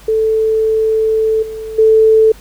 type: tone with level steps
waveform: sine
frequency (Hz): 440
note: A4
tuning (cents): 0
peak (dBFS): -10 / -22 / -5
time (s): 0.08-2.32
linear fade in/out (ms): 5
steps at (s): 1.42 / 1.78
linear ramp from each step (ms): 10
effects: added 50 Hz sine -37 dBFS peak until 2.4 s + pink hiss -42 dBFS RMS until 2.4 s